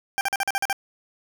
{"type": "tone bursts", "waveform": "20% pulse", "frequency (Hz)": 789, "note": "G5", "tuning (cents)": 11, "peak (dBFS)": -16, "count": 8, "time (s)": [0.18, 0.728], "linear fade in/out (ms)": 0, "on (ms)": 30, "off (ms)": 44, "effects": []}